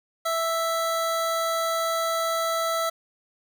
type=tone pair together; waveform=square; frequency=659.2 / 1318.5 Hz; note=E5 / E6; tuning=0 / 0 cents; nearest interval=octave; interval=1200 cents; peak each=-27 dBFS; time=0.25-2.9 s; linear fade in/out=10 ms; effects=none